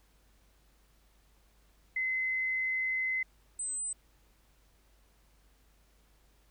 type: tone pair in turn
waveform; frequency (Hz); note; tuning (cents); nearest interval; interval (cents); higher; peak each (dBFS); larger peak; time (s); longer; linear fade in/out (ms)
sine; 2048 / 8098; C7 / B8; -38 / +42; 2 octaves; 2380; second; -29 / -33; first; 1.96-3.23 / 3.59-3.93; first; 5
effects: added 50 Hz sine -64 dBFS peak until 6.5 s + pink hiss -69 dBFS RMS until 6.5 s